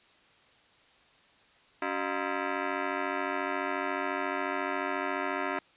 10% pulse ring-modulated tone, 329.6 Hz, E4, in tune, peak -18 dBFS, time 1.82-5.59 s, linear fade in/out 0 ms, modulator 47.1 Hz, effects white hiss -61 dBFS RMS until 5.76 s + resampled to 8000 Hz

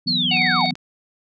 sine chord, E suspended second, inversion none, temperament just, 164.81 / 185.42 / 247.2 Hz, E3 / F#3 / B3, 0 / +4 / +2 cents, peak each -29 / -28 / -27 dBFS, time 0.06-0.74 s, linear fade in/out 10 ms
sine linear sweep, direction down, 4500 to 623 Hz, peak -18 dBFS, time 0.07-0.66 s, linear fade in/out 10 ms
harmonic tone, 744 Hz, F#5, 9 cents sharp, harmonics 1 / 3 / 5 / 6, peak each -25 / -25 / -25 / -25 dBFS, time 0.31-0.71 s, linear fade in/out 5 ms
click train, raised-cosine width 0.2 ms, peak -20 dBFS, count 9, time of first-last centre 0.37-0.755 s, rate 20.8 Hz
effects none

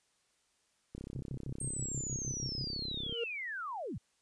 click train, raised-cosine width 3 ms, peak -30 dBFS, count 73, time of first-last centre 0.95-3.125 s, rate 33.1 Hz
sine tone bursts, 130.8 Hz, C3, in tune, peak -38 dBFS, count 10, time 1.15-2.641 s, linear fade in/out 2 ms, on 60 ms, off 99 ms
sine linear sweep, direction down, 8600 to 69.3 Hz, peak -37 dBFS, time 1.6-3.98 s, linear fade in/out 5 ms
triangle tone with exponential growth, 466.2 Hz, A#4, in tune, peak -29 dBFS, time 2.93-3.24 s, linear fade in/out 5 ms, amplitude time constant 66 ms
effects white hiss -74 dBFS RMS until 4.21 s + resampled to 22050 Hz

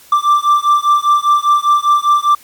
triangle beating tone pair, 1174.7 / 1179.7 Hz, D6 / D6, 0 / +7 cents, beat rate 5 Hz, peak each -10 dBFS, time 0.12-2.35 s, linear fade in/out 5 ms, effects white hiss -43 dBFS RMS until 2.43 s + MP3 96 kbps

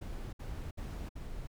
brown noise bursts, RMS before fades -41 dBFS, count 4, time 0.01-1.473 s, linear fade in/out 10 ms, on 320 ms, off 61 ms, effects none

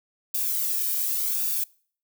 violet noise with flanger, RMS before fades -26 dBFS, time 0.34-1.64 s, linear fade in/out 5 ms, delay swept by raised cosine 0.96 to 1.48 ms, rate 0.89 Hz, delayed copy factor -0.6, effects noise-tail reverb RT60 0.5 s tail -25 dB re dry

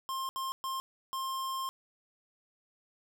square tone bursts at uneven times, 1060 Hz, C6, 22 cents sharp, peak -34 dBFS, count 4, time 0.09-0.29 / 0.36-0.52 / 0.64-0.8 / 1.13-1.69 s, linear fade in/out 0 ms, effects none

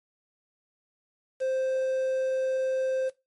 triangle tone with quantisation, 523.3 Hz, C5, in tune, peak -23 dBFS, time 1.4-3.1 s, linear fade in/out 20 ms, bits 8, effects noise-tail reverb RT60 0.2 s tail -17 dB re dry + MP3 48 kbps

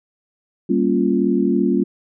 sine chord, G half-diminished seventh, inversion none, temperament equal with one note detuned, 196 / 233.9 / 277.2 / 349.2 Hz, G3 / Bb3 / Db4 / F4, 0 / +6 / 0 / 0 cents, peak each -20 dBFS, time 0.69-1.84 s, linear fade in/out 10 ms, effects none

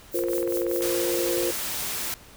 violet noise with tremolo, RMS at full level -31 dBFS, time 0.11-0.93 s, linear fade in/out 50 ms, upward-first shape triangle, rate 5 Hz, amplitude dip 95%
sine chord, F suspended fourth, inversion none, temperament equal, 349.2 / 466.2 / 523.3 Hz, F4 / Bb4 / C5, 0 / 0 / 0 cents, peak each -26 / -30 / -29 dBFS, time 0.14-1.51 s, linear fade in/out 5 ms
click train, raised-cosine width 0.5 ms, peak -23 dBFS, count 29, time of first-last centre 0.19-1.523 s, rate 21 Hz
white noise, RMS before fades -30 dBFS, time 0.82-2.14 s, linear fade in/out 0 ms
effects pink hiss -49 dBFS RMS until 2.36 s

